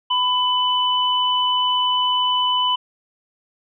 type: tone pair together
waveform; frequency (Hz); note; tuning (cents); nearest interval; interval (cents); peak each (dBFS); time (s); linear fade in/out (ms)
sine; 1000 / 2997; B5 / F#7; +21 / +22; octave + perfect fifth; 1901; -19; 0.1-2.76; 10
effects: none